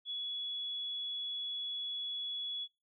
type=tone; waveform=sine; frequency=3385 Hz; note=G#7; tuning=32 cents sharp; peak=-36 dBFS; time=0.05-2.68 s; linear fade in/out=50 ms; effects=noise-tail reverb RT60 0.3 s tail -23 dB re dry